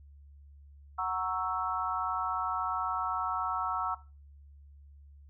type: chord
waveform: sine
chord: F# dominant seventh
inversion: none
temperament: equal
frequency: 740 / 932.3 / 1108.7 / 1318.5 Hz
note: F#5 / A#5 / C#6 / E6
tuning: 0 / 0 / 0 / 0 cents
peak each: -36 / -36 / -36 / -33 dBFS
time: 0.98-3.95 s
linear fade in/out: 10 ms
effects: noise-tail reverb RT60 0.3 s tail -17 dB re dry + added 71 Hz sine -51 dBFS peak until 5.29 s